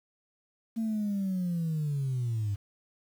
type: linear sweep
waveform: sine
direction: down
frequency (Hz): 228.3 to 98.1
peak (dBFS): -26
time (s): 0.76-2.56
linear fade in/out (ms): 20
effects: tanh soft clip ceiling -25 dBFS + 9-bit